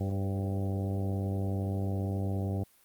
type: harmonic tone with a mistuned harmonic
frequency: 97.6 Hz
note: G2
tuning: 7 cents flat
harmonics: 1 / 2 / 3 / 4 / 5 / 6 / 7 / 8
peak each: -30 / -36 / -40 / -42 / -44 / -46 / -47 / -48 dBFS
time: 0-2.64 s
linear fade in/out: 10 ms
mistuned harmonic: 5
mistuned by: +35 cents
effects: white hiss -63 dBFS RMS until 2.84 s + Opus 32 kbps